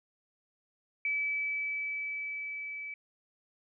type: tone with level ramp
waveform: sine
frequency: 2300 Hz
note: D7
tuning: 37 cents flat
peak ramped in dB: -28 to -38 dBFS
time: 1.05-2.94 s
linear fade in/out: 2 ms
effects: none